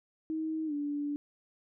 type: tone with pitch glide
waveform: sine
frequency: 316.6 to 290.3 Hz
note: D#4 to D4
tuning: +30 to -20 cents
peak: -31 dBFS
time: 0.3-1.16 s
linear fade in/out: 0 ms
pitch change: -150 cents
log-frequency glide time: 0.66-0.73 s
effects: none